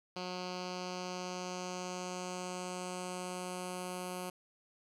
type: tone with low-pass filter sweep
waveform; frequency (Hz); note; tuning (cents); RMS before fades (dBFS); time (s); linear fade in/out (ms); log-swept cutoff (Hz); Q
10% pulse; 181.5; F#3; -33; -41; 0.16-4.3; 5; 4600 to 11000; 2.6
effects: 11-bit